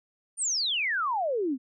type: exponential sweep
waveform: sine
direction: down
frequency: 9397 to 241.9 Hz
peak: -25 dBFS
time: 0.37-1.58 s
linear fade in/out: 50 ms
effects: none